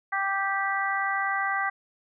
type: harmonic tone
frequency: 392 Hz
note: G4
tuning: in tune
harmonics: 2 / 3 / 4 / 5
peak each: -30 / -30 / -30 / -30 dBFS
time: 0.12-1.7 s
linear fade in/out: 10 ms
effects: none